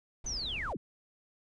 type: noise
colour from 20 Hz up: brown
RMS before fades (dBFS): -43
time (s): 0.24-0.73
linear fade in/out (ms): 5
type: linear sweep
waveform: sine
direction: down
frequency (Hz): 6270 to 95.3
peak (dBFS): -34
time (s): 0.26-0.77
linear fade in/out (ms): 5
effects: resampled to 24000 Hz